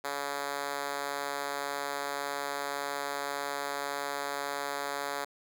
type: tone with high-pass filter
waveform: 5% pulse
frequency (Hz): 141.8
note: C#3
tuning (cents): +40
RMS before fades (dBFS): -35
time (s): 0.04-5.25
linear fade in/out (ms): 10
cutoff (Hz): 470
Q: 1
effects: none